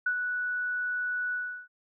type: tone with ADSR envelope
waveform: sine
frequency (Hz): 1477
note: F#6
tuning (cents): -3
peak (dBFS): -23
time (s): 0.06-1.68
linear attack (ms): 6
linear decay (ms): 74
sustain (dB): -5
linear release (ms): 350
effects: none